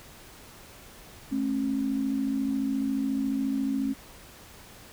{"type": "tone pair together", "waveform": "sine", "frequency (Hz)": [216.5, 270.7], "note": ["A3", "C#4"], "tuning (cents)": [-28, -41], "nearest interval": "major third", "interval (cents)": 387, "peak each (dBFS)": [-31, -26], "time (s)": [1.31, 3.94], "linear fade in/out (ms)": 20, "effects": ["pink hiss -49 dBFS RMS until 4.92 s"]}